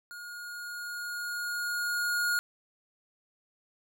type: tone with level ramp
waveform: square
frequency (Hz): 1433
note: F6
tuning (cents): +44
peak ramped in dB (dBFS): -42 to -26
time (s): 0.11-2.39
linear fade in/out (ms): 0
effects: none